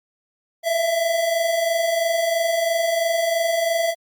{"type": "tone pair together", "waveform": "square", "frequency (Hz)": [647, 670], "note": ["E5", "E5"], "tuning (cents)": [-32, 28], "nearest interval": "minor second", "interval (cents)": 60, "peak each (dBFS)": [-27, -20], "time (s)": [0.63, 3.95], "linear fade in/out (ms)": 50, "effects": ["Opus 48 kbps"]}